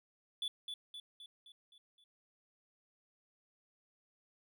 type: tone with echo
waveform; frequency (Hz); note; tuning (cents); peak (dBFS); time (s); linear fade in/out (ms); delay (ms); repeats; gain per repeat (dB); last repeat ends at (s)
triangle; 3457; A7; -31; -34; 0.42-0.48; 2; 260; 6; -5; 2.04
effects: none